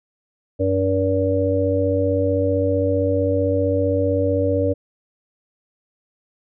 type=harmonic tone; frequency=95.5 Hz; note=G2; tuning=45 cents flat; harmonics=1 / 3 / 5 / 6; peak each=-22 / -23 / -21 / -22 dBFS; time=0.59-4.74 s; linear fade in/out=20 ms; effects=none